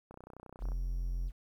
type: click train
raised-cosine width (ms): 1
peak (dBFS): -35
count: 20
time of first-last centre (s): 0.11-0.719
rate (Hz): 31.2
type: tone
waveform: triangle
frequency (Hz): 43.65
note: F1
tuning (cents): 0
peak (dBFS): -30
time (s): 0.59-1.32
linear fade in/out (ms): 50
effects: 11-bit